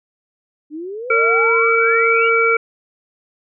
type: exponential sweep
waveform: sine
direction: up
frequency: 290 to 3001 Hz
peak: -25 dBFS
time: 0.7-2.3 s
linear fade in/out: 50 ms
type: harmonic tone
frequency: 457.9 Hz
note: A#4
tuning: 31 cents flat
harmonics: 1 / 3 / 5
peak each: -16 / -16 / -16 dBFS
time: 1.1-2.57 s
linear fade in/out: 5 ms
effects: none